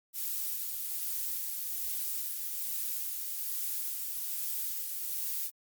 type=noise with tremolo; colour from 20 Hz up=violet; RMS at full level=-34 dBFS; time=0.13-5.51 s; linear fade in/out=50 ms; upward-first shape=sine; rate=1.2 Hz; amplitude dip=25%; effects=Opus 48 kbps